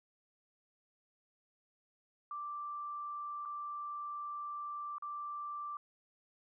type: tone with dropouts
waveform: sine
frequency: 1174.7 Hz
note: D6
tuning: in tune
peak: -39 dBFS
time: 2.31-5.77 s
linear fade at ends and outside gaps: 2 ms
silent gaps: 3.453-3.457 / 4.983-5.023 s
effects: none